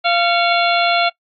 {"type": "harmonic tone with a mistuned harmonic", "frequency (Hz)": 690, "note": "F5", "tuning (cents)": -21, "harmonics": [1, 2, 3, 4, 5, 6], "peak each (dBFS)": [-16, -19, -21, -22, -23, -24], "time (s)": [0.04, 1.1], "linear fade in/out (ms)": 20, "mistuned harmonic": 3, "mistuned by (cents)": 120, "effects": ["noise-tail reverb RT60 0.1 s tail -22 dB re dry", "AAC 64 kbps"]}